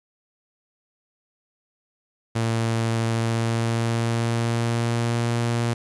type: tone with pitch glide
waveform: sawtooth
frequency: 114.1 to 117.78 Hz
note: A#2 to A#2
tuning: -37 to +18 cents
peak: -17 dBFS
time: 2.35-5.74 s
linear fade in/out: 10 ms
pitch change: +55 cents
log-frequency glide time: 3.07-5.25 s
effects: resampled to 24000 Hz + 9-bit